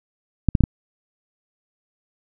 clicks, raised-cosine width 5 ms, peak -3 dBFS, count 4, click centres 0.487 / 0.552 / 0.607 / 0.638 s, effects none

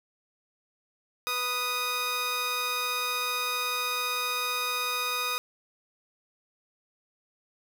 15% pulse tone pair together, 493.9 / 1242.6 Hz, B4 / D#6, 0 / -3 cents, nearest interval octave + major third, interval 1597 cents, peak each -30 / -22 dBFS, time 1.27-5.38 s, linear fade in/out 0 ms, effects none

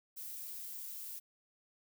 violet noise, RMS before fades -45 dBFS, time 0.16-1.2 s, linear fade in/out 20 ms, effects none

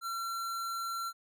square tone, 1360 Hz, F6, 46 cents flat, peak -35 dBFS, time 0.01-1.13 s, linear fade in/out 50 ms, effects none

